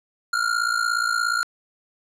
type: ring-modulated tone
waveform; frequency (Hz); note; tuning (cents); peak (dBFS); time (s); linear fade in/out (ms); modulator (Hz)
square; 1404; F6; +9; -18; 0.33-1.43; 0; 28.5
effects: low-pass 9000 Hz 12 dB/octave + 10-bit